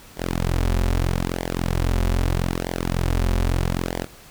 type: tone with flanger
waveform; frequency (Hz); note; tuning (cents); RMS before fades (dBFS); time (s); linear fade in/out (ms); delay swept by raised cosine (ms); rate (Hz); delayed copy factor
sawtooth; 43.65; F1; 0; -22; 0.16-4.07; 50; 0.75 to 6.65; 0.79; -0.85
effects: pink hiss -46 dBFS RMS until 4.3 s